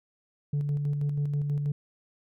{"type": "tone with tremolo", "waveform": "sine", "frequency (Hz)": 144.9, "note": "D3", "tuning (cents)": -23, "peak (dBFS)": -22, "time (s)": [0.53, 1.72], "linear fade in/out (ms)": 5, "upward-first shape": "square", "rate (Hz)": 6.2, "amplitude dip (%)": 40, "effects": ["tanh soft clip ceiling -23 dBFS"]}